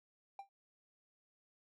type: tone with exponential decay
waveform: triangle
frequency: 790 Hz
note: G5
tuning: 13 cents sharp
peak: -39 dBFS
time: 0.39-0.49 s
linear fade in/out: 2 ms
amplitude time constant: 21 ms
effects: none